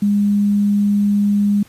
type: tone with quantisation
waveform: sine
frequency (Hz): 204.1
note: G#3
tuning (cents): -30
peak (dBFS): -12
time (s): 0.02-1.63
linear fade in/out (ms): 5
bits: 7
effects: pink hiss -48 dBFS RMS until 1.68 s + resampled to 32000 Hz